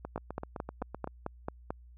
two click trains, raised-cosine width 1 ms, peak -24 / -20 dBFS, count 9 / 8, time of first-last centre 0.05-1.074 / 0.16-1.705 s, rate 7.81 / 4.53 Hz, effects added 60 Hz sine -51 dBFS peak until 1.97 s

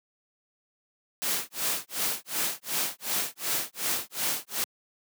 white noise with tremolo, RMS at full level -27 dBFS, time 1.22-4.64 s, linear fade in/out 0 ms, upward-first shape sine, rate 2.7 Hz, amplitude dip 100%, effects high-pass 150 Hz 12 dB/octave

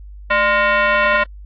sine tone with frequency modulation, 220 Hz, A3, in tune, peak -12 dBFS, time 0.3-1.24 s, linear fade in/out 10 ms, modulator 819 Hz, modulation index 2.6, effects added 50 Hz sine -33 dBFS peak until 1.45 s + AAC 48 kbps

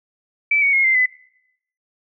sine tone with pitch steps, 2315 / 2235 / 2157 / 2083 / 2011 Hz, D7 / C#7 / C#7 / C7 / B6, -25 / +14 / -48 / -8 / +31 cents, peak -13 dBFS, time 0.51-1.06 s, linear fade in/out 5 ms, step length 110 ms, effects noise-tail reverb RT60 0.8 s tail -23 dB re dry

